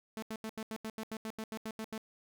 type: tone bursts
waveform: sawtooth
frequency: 220 Hz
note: A3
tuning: in tune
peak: -34 dBFS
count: 14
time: 0.17-1.978 s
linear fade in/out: 0 ms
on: 53 ms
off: 82 ms
effects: none